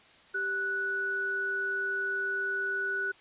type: tone pair together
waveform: sine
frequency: 391.2 / 1477 Hz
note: G4 / F#6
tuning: -4 / -3 cents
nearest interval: octave + major seventh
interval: 2301 cents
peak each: -38 / -29 dBFS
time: 0.34-3.12 s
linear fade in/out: 10 ms
effects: white hiss -57 dBFS RMS until 3.2 s + resampled to 8000 Hz